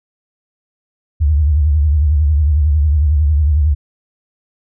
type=tone with vibrato; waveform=sine; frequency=74.6 Hz; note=D2; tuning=28 cents sharp; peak=-9 dBFS; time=1.2-3.75 s; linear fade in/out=20 ms; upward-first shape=triangle; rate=11 Hz; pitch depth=150 cents each way; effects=none